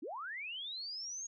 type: linear sweep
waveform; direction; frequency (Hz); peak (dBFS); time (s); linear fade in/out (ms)
sine; up; 242.5 to 6660; -40; 0.02-1.27; 10
effects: none